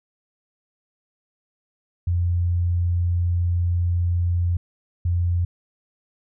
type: tone bursts at uneven times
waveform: sine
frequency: 87.31 Hz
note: F2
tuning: in tune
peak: -18 dBFS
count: 2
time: 2.07-4.57 / 5.05-5.45 s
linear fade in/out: 5 ms
effects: none